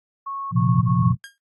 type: tone bursts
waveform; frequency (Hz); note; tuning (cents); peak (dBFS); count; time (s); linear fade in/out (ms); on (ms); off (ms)
sine; 1100; C#6; -14; -27; 3; 0.26-1.118; 10; 260; 39
type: chord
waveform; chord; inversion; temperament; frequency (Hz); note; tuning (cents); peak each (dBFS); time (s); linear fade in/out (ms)
sine; Bb suspended second; none; just; 116.54 / 131.11 / 174.81; Bb2 / C3 / F3; 0 / +4 / +2; -20 / -21 / -20; 0.51-1.16; 50
type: tone with exponential decay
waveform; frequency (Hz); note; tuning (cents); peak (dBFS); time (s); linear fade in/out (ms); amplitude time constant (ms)
sawtooth; 1617; G#6; -47; -29; 1.24-1.38; 0; 29
effects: noise-tail reverb RT60 0.1 s tail -24 dB re dry + AAC 32 kbps